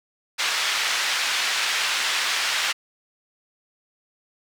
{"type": "band-pass noise", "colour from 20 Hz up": "pink", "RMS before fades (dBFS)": -24, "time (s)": [0.38, 2.73], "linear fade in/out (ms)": 20, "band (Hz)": [1600, 5200], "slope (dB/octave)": 12, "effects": []}